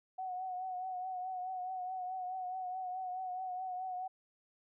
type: tone with vibrato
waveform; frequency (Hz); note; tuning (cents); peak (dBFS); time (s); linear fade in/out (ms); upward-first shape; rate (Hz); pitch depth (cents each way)
sine; 740; F#5; 0; -37; 0.18-4.08; 10; triangle; 4.7; 46
effects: none